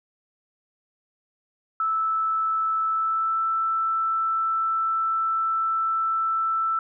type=tone with pitch glide; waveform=sine; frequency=1313 to 1326 Hz; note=E6 to E6; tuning=-7 to +10 cents; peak=-21 dBFS; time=1.8-6.79 s; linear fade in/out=2 ms; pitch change=+17 cents; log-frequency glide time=2.89-3.43 s; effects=none